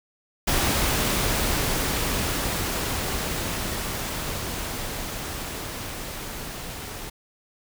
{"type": "noise with level ramp", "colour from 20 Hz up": "pink", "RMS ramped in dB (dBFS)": [-22, -36], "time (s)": [0.47, 7.1], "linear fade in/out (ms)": 10, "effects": []}